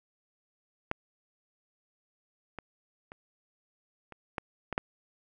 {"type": "clicks", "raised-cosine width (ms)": 0.5, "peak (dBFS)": [-14, -24, -29, -30, -17, -19, -12], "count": 7, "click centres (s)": [0.914, 2.587, 3.119, 4.123, 4.382, 4.727, 4.779], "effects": []}